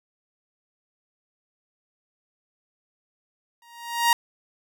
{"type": "tone with exponential growth", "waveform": "sawtooth", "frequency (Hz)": 940, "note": "A#5", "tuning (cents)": 14, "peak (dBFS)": -10, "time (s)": [3.62, 4.13], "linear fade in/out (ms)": 2, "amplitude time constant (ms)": 110, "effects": []}